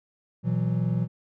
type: chord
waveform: triangle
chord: B suspended fourth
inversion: none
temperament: equal with one note detuned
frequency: 120.93 / 164.81 / 185 Hz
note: B2 / E3 / F#3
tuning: -36 / 0 / 0 cents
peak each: -24 / -25 / -27 dBFS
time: 0.43-1.08 s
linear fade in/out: 50 ms
effects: none